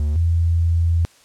triangle / sine tone pair in turn, 74.8 / 83.96 Hz, D2 / E2, +32 / +32 cents, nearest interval major second, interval 200 cents, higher second, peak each -15 / -14 dBFS, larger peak second, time 0-0.16 / 0.16-1.05 s, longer second, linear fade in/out 0 ms, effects white hiss -52 dBFS RMS until 1.24 s + low-pass 9000 Hz 12 dB/octave

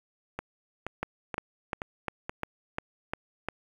two click trains, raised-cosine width 0.5 ms, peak -18 / -15 dBFS, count 5 / 8, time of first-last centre 0.39-2.295 / 1.03-3.486 s, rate 2.1 / 2.85 Hz, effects 8-bit

